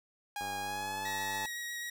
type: tone with pitch glide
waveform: sawtooth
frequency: 820 to 868.8 Hz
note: G#5 to A5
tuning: -22 to -22 cents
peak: -32 dBFS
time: 0.36-1.46 s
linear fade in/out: 2 ms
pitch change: +100 cents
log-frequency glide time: 0.6-1.09 s
type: click train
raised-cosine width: 1 ms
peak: -32 dBFS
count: 103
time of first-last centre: 0.41-1.45 s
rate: 98.1 Hz
type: tone with vibrato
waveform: sawtooth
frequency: 1900 Hz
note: A#6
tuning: 33 cents sharp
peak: -34 dBFS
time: 1.05-1.9 s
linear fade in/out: 5 ms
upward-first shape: sine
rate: 7.8 Hz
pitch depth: 9 cents each way
effects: none